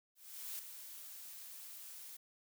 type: noise with ADSR envelope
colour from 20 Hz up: blue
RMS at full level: -43 dBFS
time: 0.15-2.17 s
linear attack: 440 ms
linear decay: 3 ms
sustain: -8 dB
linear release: 9 ms
effects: none